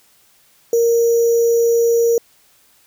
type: tone with sample-and-hold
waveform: sine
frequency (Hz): 466.2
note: A#4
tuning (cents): 0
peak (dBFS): -11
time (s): 0.73-2.18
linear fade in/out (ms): 2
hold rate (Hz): 6300
effects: white hiss -54 dBFS RMS until 2.86 s